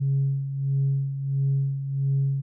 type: tone with tremolo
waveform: sine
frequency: 137.3 Hz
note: C#3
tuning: 16 cents flat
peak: -18 dBFS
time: 0-2.42 s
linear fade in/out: 20 ms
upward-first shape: sine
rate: 1.5 Hz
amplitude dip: 65%
effects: tanh soft clip ceiling -16 dBFS